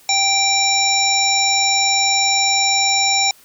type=harmonic tone; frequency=784 Hz; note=G5; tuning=in tune; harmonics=1 / 3 / 5 / 7 / 9; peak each=-20 / -20 / -20 / -20 / -20 dBFS; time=0.09-3.31 s; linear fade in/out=2 ms; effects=white hiss -49 dBFS RMS until 3.44 s